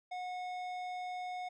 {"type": "tone with tanh clipping", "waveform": "sine", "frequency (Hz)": 728, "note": "F#5", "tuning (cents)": -28, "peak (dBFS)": -40, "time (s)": [0.11, 1.49], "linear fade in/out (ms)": 10, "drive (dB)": 13, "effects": []}